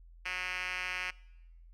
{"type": "tone with band-pass filter", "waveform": "5% pulse", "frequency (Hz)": 182.5, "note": "F#3", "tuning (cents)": -24, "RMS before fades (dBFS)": -37, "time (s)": [0.25, 1.11], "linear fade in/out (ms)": 10, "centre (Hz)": 2600, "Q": 2.7, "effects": ["noise-tail reverb RT60 1.0 s tail -24 dB re dry", "added 42 Hz sine -52 dBFS peak until 1.73 s"]}